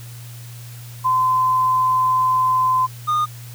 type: tone pair in turn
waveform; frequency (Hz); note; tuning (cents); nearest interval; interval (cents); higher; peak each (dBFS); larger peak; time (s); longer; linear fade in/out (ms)
sine / triangle; 1026 / 1224.2; C6 / D#6; -34 / -28; minor third; 306; second; -14; neither; 1.04-2.87 / 3.07-3.26; first; 20
effects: added 119 Hz sine -34 dBFS peak until 3.54 s + white hiss -43 dBFS RMS until 3.54 s